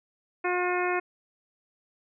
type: harmonic tone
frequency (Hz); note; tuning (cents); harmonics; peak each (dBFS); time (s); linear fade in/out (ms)
358.7; F4; +46; 1 / 2 / 3 / 4 / 5 / 6 / 7; -28 / -31 / -33 / -34 / -35 / -36 / -36; 0.44-1; 10
effects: none